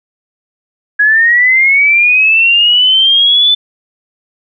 sine linear sweep, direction up, 1661.2 to 3520 Hz, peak -5 dBFS, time 0.99-3.55 s, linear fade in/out 10 ms, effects none

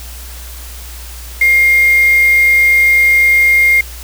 sine tone with quantisation, 2124 Hz, C7, 25 cents sharp, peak -6 dBFS, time 1.41-3.81 s, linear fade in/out 5 ms, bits 4, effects added 60 Hz sine -28 dBFS peak until 4.03 s + white hiss -33 dBFS RMS until 4.03 s

